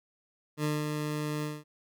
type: tone with ADSR envelope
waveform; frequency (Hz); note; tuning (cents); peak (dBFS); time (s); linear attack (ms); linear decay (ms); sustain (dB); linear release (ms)
20% pulse; 150.6; D3; +44; -22; 0.57-1.64; 70; 200; -4; 210
effects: none